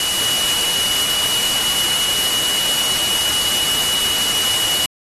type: tone in noise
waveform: sine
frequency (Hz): 2930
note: F#7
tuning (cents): -18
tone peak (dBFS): -19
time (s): 0-4.86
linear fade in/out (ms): 2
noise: white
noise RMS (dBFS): -20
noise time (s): 0-4.86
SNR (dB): -2
effects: AAC 32 kbps